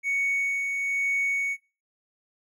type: tone with tremolo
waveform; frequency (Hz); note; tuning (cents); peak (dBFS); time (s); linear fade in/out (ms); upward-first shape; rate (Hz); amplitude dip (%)
triangle; 2227; C#7; +7; -20; 0.03-1.57; 50; sine; 1.1; 40
effects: noise-tail reverb RT60 0.3 s tail -22 dB re dry + tanh soft clip ceiling -18 dBFS